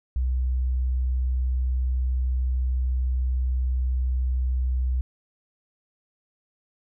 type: tone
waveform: sine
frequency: 63.3 Hz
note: B1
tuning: 43 cents sharp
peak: -21 dBFS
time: 0.16-5.01 s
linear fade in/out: 0 ms
effects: none